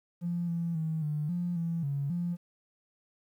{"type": "tone with pitch steps", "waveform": "triangle", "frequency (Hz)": [173, 169, 159.4, 150, 175.3, 167.4, 140.7, 173.8], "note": ["F3", "E3", "D#3", "D3", "F3", "E3", "C#3", "F3"], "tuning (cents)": [-16, 43, 42, 37, 7, 27, 26, -8], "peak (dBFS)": -25, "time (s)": [0.21, 2.37], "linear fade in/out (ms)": 50, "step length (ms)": 270, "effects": ["tanh soft clip ceiling -27 dBFS", "11-bit"]}